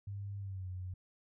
sine tone with pitch glide, 100 to 91.7 Hz, G2 to F#2, +35 to -15 cents, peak -39 dBFS, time 0.07-0.94 s, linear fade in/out 5 ms, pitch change -150 cents, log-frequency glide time 0.39-0.68 s, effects none

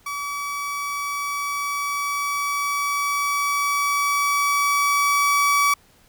30% pulse tone with level ramp, 1143 Hz, D6, 47 cents flat, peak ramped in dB -24 to -13 dBFS, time 0.06-5.74 s, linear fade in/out 5 ms, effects pink hiss -56 dBFS RMS until 6.08 s

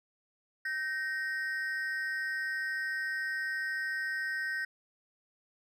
triangle ring-modulated tone, 1707 Hz, G#6, 47 cents sharp, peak -27 dBFS, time 0.65-4.65 s, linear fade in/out 5 ms, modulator 160 Hz, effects none

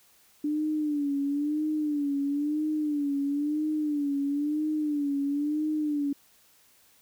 sine tone with vibrato, 293.7 Hz, D4, in tune, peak -25 dBFS, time 0.44-6.13 s, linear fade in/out 5 ms, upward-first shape sine, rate 1 Hz, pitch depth 82 cents each way, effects white hiss -61 dBFS RMS until 7.01 s

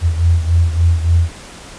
sine beating tone pair, 83.5 / 87 Hz, E2 / F2, +23 / -6 cents, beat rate 3.5 Hz, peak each -11 / -16 dBFS, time 0.01-1.3 s, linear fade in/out 50 ms, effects pink hiss -35 dBFS RMS until 1.78 s + resampled to 22050 Hz

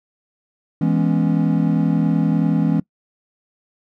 triangle chord, C# minor seventh, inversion first, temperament equal, 164.81 / 207.7 / 246.9 / 277.2 Hz, E3 / G#3 / B3 / C#4, 0 / 0 / 0 / 0 cents, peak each -16 / -19 / -21 / -19 dBFS, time 0.81-2.8 s, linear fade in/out 5 ms, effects noise-tail reverb RT60 0.1 s tail -22 dB re dry

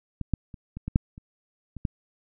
clicks, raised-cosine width 5 ms, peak -18 / -11 / -28 / -23 / -18 / -6 / -30 / -25 / -13 dBFS, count 9, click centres 0.213 / 0.337 / 0.542 / 0.77 / 0.88 / 0.959 / 1.179 / 1.767 / 1.852 s, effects none

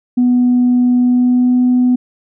sine tone with pitch glide, 246.9 to 249.3 Hz, B3 to B3, 0 to +16 cents, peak -7 dBFS, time 0.17-1.96 s, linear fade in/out 10 ms, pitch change +16 cents, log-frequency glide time 1-1.59 s, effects tanh soft clip ceiling -5 dBFS

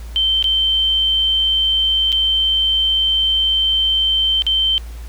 sine tone with dropouts, 3109 Hz, G7, 15 cents flat, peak -13 dBFS, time 0.16-4.78 s, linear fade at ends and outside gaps 0 ms, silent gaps 0.426-0.442 / 2.12-2.126 / 4.421-4.466 s, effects added 57 Hz sine -28 dBFS peak until 5.08 s + pink hiss -44 dBFS RMS until 5.08 s

